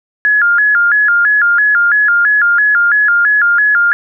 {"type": "tone with vibrato", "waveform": "sine", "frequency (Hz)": 1543, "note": "G6", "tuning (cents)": -28, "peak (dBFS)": -7, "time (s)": [0.25, 3.93], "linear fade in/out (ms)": 0, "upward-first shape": "square", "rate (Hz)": 3, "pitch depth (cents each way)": 160, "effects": []}